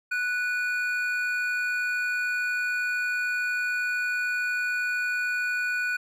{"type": "tone pair together", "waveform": "triangle", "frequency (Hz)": [1480, 2449], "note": ["F#6", "D#7"], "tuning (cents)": [0, -28], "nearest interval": "major sixth", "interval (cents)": 872, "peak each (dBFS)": [-24, -30], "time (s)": [0.11, 5.97], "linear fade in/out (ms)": 10, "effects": []}